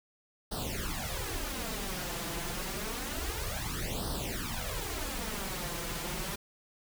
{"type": "noise with flanger", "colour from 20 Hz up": "pink", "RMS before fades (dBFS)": -36, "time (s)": [0.51, 6.36], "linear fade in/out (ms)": 10, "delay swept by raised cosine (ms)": [0.21, 5.91], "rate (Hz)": 0.28, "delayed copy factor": 0.85, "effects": []}